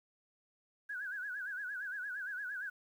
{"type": "tone with vibrato", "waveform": "sine", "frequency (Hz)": 1568, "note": "G6", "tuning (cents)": 0, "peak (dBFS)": -38, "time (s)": [0.89, 2.7], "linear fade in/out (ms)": 10, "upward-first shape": "sine", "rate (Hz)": 8.7, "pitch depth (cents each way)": 130, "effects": ["11-bit"]}